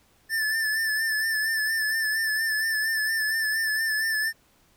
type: tone with vibrato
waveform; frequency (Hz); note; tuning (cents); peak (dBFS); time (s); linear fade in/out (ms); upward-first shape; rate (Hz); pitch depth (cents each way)
square; 1760; A6; 0; -24; 0.29-4.33; 50; sine; 4.3; 40
effects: pink hiss -62 dBFS RMS until 4.76 s